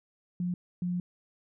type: tone bursts at uneven times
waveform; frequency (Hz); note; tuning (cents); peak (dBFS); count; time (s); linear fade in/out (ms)
sine; 177.8; F3; +31; -28; 2; 0.4-0.54 / 0.82-1; 2
effects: none